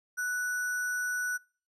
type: tone with sample-and-hold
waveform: sine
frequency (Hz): 1480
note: F#6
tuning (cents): 0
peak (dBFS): -29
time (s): 0.17-1.38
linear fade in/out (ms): 20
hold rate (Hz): 7350
effects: noise-tail reverb RT60 0.4 s tail -26 dB re dry + resampled to 32000 Hz